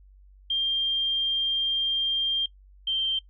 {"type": "tone pair in turn", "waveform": "sine", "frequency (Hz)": [3190, 3142], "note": ["G7", "G7"], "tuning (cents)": [30, 3], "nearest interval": "unison", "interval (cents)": 27, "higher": "first", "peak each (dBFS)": [-22, -23], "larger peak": "first", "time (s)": [[0.5, 2.46], [2.87, 3.19]], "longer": "first", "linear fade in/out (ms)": 5, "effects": ["noise-tail reverb RT60 0.1 s tail -20 dB re dry", "added 48 Hz sine -50 dBFS peak until 3.29 s"]}